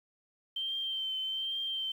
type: tone with vibrato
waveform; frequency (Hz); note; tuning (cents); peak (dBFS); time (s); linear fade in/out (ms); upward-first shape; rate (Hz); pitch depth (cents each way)
sine; 3124; G7; -7; -32; 0.56-1.92; 5; triangle; 1.2; 33
effects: 10-bit